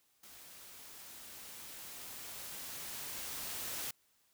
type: noise with level ramp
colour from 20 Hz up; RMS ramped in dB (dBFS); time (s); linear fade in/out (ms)
white; -55 to -40; 0.23-3.91; 5
effects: white hiss -73 dBFS RMS until 4.33 s